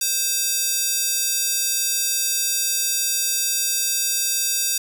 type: tone with high-pass filter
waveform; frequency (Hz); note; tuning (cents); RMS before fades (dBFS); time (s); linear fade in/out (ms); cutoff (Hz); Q
square; 523.3; C5; 0; -22; 0.01-4.78; 5; 5900; 1.1
effects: none